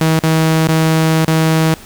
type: tone with dropouts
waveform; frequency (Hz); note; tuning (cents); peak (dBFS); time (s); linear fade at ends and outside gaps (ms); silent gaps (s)
sawtooth; 160; D#3; +49; -6; 0.01-1.74; 2; 0.192-0.236 / 0.675-0.687 / 1.25-1.279
effects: pink hiss -37 dBFS RMS until 1.85 s